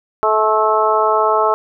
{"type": "harmonic tone with a mistuned harmonic", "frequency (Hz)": 216.3, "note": "A3", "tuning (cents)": -29, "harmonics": [2, 3, 4, 5, 6], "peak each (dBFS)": [-18, -18, -18, -18, -18], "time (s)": [0.23, 1.54], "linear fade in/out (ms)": 0, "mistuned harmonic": 6, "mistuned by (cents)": 15, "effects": []}